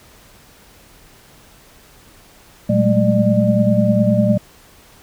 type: tone cluster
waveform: sine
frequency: 116.8 / 188.2 / 205.5 / 215.4 / 598 Hz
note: A#2 / F#3 / G#3 / A3 / D5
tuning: +4 / +30 / -18 / -37 / +31 cents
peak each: -18 dBFS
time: 2.69-4.38 s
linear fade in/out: 10 ms
effects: pink hiss -47 dBFS RMS until 5.02 s